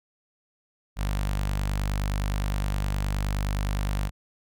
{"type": "tone with notch filter", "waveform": "sawtooth", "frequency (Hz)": 49.64, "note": "G1", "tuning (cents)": 22, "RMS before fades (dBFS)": -27, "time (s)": [0.96, 4.11], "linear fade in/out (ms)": 50, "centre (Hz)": 370, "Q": 0.92, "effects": []}